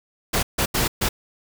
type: noise bursts at uneven times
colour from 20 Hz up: pink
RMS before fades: -21 dBFS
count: 4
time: 0.33-0.43 / 0.58-0.66 / 0.74-0.88 / 1.01-1.09 s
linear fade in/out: 10 ms
effects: none